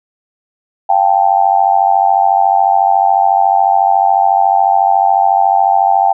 sine tone with amplitude modulation, 784 Hz, G5, in tune, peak -3 dBFS, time 0.89-6.13 s, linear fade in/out 10 ms, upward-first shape sine, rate 94 Hz, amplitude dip 100%, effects none

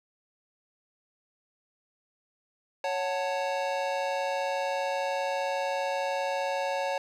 square chord, F# minor, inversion second, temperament just, 555 / 740 / 888 Hz, C#5 / F#5 / A5, +2 / 0 / +16 cents, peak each -31 / -35 / -34 dBFS, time 2.84-6.98 s, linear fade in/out 2 ms, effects low-pass 5000 Hz 12 dB/octave + 10-bit

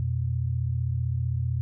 sine tone pair together, 87.4 / 122.97 Hz, F2 / B2, +2 / -7 cents, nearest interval tritone, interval 591 cents, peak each -28 / -26 dBFS, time 0-1.61 s, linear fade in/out 0 ms, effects none

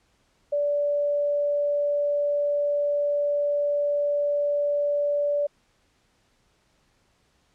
sine tone, 580 Hz, D5, 22 cents flat, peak -21 dBFS, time 0.52-5.47 s, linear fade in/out 10 ms, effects pink hiss -66 dBFS RMS until 7.54 s + low-pass 8000 Hz 12 dB/octave

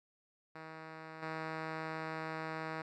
5% pulse tone with level steps, 159.2 Hz, D#3, 40 cents sharp, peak -35 / -27 dBFS, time 0.55-2.82 s, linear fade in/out 5 ms, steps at 1.22 s, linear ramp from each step 10 ms, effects low-pass 3000 Hz 12 dB/octave

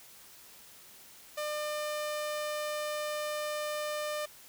sawtooth tone, 600 Hz, D5, 37 cents sharp, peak -29 dBFS, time 1.37-4.26 s, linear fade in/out 10 ms, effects white hiss -54 dBFS RMS until 4.48 s

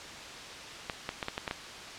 clicks, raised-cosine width 0.3 ms, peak -16 dBFS, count 7, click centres 0.898 / 1.091 / 1.228 / 1.284 / 1.379 / 1.478 / 1.511 s, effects white hiss -43 dBFS RMS until 1.98 s + low-pass 5000 Hz 12 dB/octave

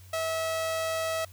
sawtooth tone with amplitude modulation, 648 Hz, E5, 30 cents flat, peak -23 dBFS, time 0.13-1.25 s, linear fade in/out 5 ms, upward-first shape sine, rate 160 Hz, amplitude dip 25%, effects added 92 Hz sine -48 dBFS peak until 1.32 s + white hiss -57 dBFS RMS until 1.32 s

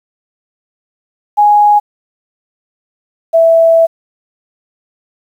sine tone pair in turn, 830.6 / 659.2 Hz, G#5 / E5, 0 / 0 cents, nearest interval major third, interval 400 cents, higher first, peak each -4 dBFS, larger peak neither, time 1.37-1.8 / 3.33-3.87 s, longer second, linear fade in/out 20 ms, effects 7-bit

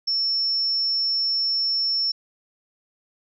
sine tone, 5400 Hz, E8, 41 cents sharp, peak -20 dBFS, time 0.07-2.12 s, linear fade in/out 10 ms, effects none

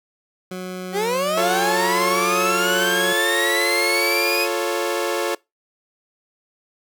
20% pulse tone, 183.8 Hz, F#3, 11 cents flat, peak -23 dBFS, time 0.51-3.13 s, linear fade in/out 5 ms
30% pulse linear sweep, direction up, 373.9 to 2532 Hz, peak -17 dBFS, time 0.92-4.48 s, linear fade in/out 50 ms
sawtooth chord, F augmented, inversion none, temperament equal, 349.2 / 440 / 554.4 Hz, F4 / A4 / C#5, 0 / 0 / 0 cents, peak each -21 dBFS, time 1.37-5.35 s, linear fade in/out 5 ms
effects noise-tail reverb RT60 0.2 s tail -23 dB re dry

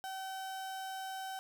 35% pulse tone, 765 Hz, G5, 42 cents flat, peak -38 dBFS, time 0.04-1.39 s, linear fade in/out 0 ms, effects 12-bit

